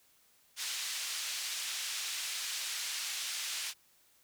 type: band-pass noise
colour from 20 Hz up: pink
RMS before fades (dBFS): -38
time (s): 0.56-3.74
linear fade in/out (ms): 50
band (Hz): 2800 to 8500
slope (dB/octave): 12
effects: white hiss -67 dBFS RMS until 4.23 s